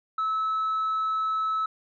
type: tone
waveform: sine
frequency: 1300 Hz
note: E6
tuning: 24 cents flat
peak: -22 dBFS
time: 0.18-1.66 s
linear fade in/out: 5 ms
effects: tanh soft clip ceiling -22 dBFS